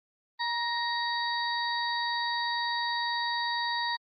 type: tone cluster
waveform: sine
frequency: 951 / 1871 / 3821 / 4600 Hz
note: A#5 / A#6 / A#7 / D8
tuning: +34 / +6 / +42 / -37 cents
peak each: -31 / -33 / -36 / -36 dBFS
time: 0.39-3.97 s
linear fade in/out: 20 ms
effects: Opus 32 kbps